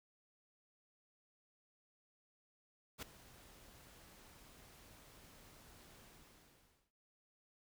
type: noise with ADSR envelope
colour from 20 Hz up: pink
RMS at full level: -43 dBFS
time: 2.98-6.92 s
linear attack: 46 ms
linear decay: 4 ms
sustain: -18 dB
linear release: 900 ms
effects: none